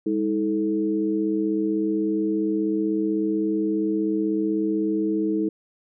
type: tone cluster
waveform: sine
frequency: 203.3 / 319.7 / 435.4 Hz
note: G#3 / D#4 / A4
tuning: -37 / +47 / -18 cents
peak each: -28 / -22 / -28 dBFS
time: 0.06-5.49 s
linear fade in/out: 5 ms
effects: none